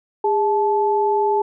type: tone pair together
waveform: sine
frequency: 408.2 / 868 Hz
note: G#4 / A5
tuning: -30 / -24 cents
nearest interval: octave + minor second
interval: 1306 cents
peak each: -18 dBFS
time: 0.24-1.42 s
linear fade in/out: 5 ms
effects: none